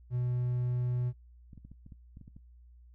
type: tone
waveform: triangle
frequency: 123.47 Hz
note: B2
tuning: in tune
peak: -27 dBFS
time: 0.1-1.13 s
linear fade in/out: 50 ms
type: clicks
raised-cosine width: 5 ms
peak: -37 dBFS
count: 10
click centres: 1.532 / 1.577 / 1.65 / 1.716 / 1.864 / 1.922 / 2.171 / 2.213 / 2.279 / 2.365 s
effects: noise-tail reverb RT60 0.1 s tail -17 dB re dry + added 60 Hz sine -53 dBFS peak until 2.94 s